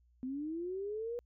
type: linear sweep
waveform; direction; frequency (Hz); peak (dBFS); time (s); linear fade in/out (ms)
sine; up; 249.9 to 486.3; -36; 0.23-1.19; 0
effects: added 60 Hz sine -65 dBFS peak until 1.25 s